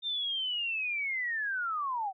sine linear sweep, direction down, 3640 to 736 Hz, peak -30 dBFS, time 0.02-2.13 s, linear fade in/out 50 ms, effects none

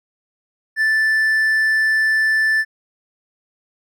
triangle tone, 1760 Hz, A6, in tune, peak -12 dBFS, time 0.76-2.65 s, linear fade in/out 50 ms, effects none

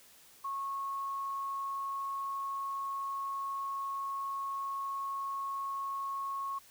sine tone, 1097 Hz, C#6, 18 cents flat, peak -34 dBFS, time 0.44-6.59 s, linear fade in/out 10 ms, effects white hiss -59 dBFS RMS until 6.7 s

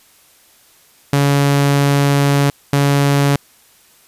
sawtooth tone bursts at uneven times, 141.4 Hz, C#3, 35 cents sharp, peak -7 dBFS, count 2, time 1.13-2.5 / 2.73-3.36 s, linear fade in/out 2 ms, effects white hiss -50 dBFS RMS until 4.07 s + resampled to 32000 Hz

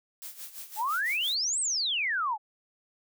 blue noise with tremolo, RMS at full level -40 dBFS, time 0.22-1.35 s, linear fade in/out 0 ms, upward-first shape sine, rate 5.9 Hz, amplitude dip 75%
sine exponential two-way sweep, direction up then down, 804 to 8530 to 804 Hz, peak -26 dBFS, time 0.76-2.38 s, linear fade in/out 50 ms, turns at 1.6 s
effects none

